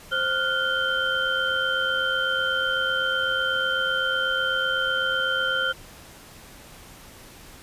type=tone cluster; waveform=sine; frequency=525 / 1401 / 1489 / 3116 Hz; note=C5 / F6 / F#6 / G7; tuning=+6 / +5 / +11 / -11 cents; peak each=-31 / -24 / -29 / -28 dBFS; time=0.11-5.73 s; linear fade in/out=20 ms; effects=pink hiss -46 dBFS RMS until 7.62 s + resampled to 32000 Hz